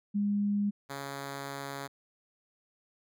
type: tone pair in turn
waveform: sine / 5% pulse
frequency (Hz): 204.1 / 139.11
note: G#3 / C#3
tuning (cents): -30 / +6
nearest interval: perfect fifth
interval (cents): 664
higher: first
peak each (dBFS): -26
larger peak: neither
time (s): 0.14-0.71 / 0.89-1.88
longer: second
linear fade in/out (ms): 20
effects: none